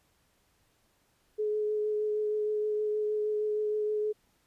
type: tone with vibrato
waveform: sine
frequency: 424.2 Hz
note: G#4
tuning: 37 cents sharp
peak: -27 dBFS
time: 1.38-4.13 s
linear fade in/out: 20 ms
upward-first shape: triangle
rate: 6.4 Hz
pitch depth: 15 cents each way
effects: pink hiss -70 dBFS RMS until 4.46 s + resampled to 32000 Hz